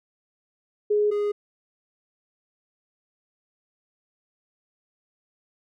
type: tone pair in turn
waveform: sine / triangle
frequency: 417.5 / 413.2 Hz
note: G#4 / G#4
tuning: +9 / -9 cents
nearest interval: unison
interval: 18 cents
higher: first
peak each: -18 / -20 dBFS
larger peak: first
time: 0.9-1.11 / 1.11-1.32 s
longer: neither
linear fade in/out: 10 ms
effects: none